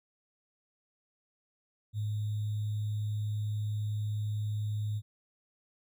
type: tone with sample-and-hold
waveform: sine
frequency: 105.6 Hz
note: G#2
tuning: 29 cents sharp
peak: -30 dBFS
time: 1.93-5.02 s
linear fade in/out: 50 ms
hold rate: 3675 Hz
effects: none